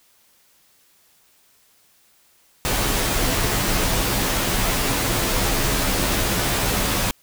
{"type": "noise with comb filter", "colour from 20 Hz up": "pink", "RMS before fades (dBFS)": -21, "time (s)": [2.65, 7.11], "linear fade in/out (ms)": 0, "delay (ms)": 13, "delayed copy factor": -0.7, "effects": ["white hiss -58 dBFS RMS until 7.22 s"]}